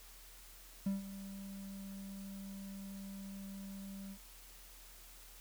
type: tone with ADSR envelope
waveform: triangle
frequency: 196 Hz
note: G3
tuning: in tune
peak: -29 dBFS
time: 0.86-4.18 s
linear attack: 6 ms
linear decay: 150 ms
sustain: -14 dB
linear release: 68 ms
effects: added 41 Hz sine -58 dBFS peak until 5.4 s + white hiss -58 dBFS RMS until 5.4 s